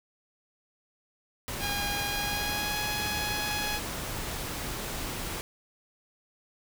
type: noise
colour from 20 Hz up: pink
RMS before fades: -35 dBFS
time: 1.48-5.41 s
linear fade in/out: 0 ms
type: tone with pitch glide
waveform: 10% pulse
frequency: 815 to 837.4 Hz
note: G#5 to G#5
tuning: -33 to +14 cents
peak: -22 dBFS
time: 1.59-3.81 s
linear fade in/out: 50 ms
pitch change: +47 cents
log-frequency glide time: 2.05-2.82 s
effects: none